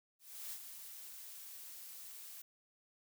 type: noise with ADSR envelope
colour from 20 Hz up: blue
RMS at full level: -44 dBFS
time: 0.19-2.42 s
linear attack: 330 ms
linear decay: 60 ms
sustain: -7 dB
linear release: 7 ms
effects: none